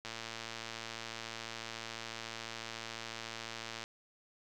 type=click train; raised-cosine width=0.2 ms; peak=-24 dBFS; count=433; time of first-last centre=0.05-3.839 s; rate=114 Hz; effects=none